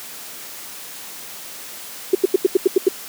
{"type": "tone bursts", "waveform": "sine", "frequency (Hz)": 377.7, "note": "F#4", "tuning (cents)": 36, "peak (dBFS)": -8, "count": 8, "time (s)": [2.13, 2.885], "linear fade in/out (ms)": 5, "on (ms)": 20, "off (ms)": 85, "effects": ["white hiss -35 dBFS RMS until 3.08 s", "high-pass 150 Hz 12 dB/octave"]}